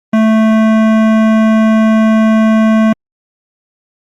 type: tone with hard clipping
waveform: sine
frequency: 220 Hz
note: A3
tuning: in tune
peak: -8 dBFS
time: 0.13-2.93 s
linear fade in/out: 5 ms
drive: 16 dB
effects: Opus 32 kbps